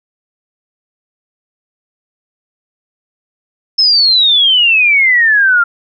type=exponential sweep; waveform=sine; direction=down; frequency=5274 to 1374 Hz; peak=-6 dBFS; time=3.78-5.64 s; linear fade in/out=10 ms; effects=none